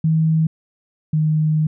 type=tone pair in turn; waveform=sine; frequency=159.5 / 155.05 Hz; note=D#3 / D#3; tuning=+43 / -6 cents; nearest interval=unison; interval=49 cents; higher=first; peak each=-13 / -14 dBFS; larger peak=first; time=0.04-0.47 / 1.13-1.67 s; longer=second; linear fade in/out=5 ms; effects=none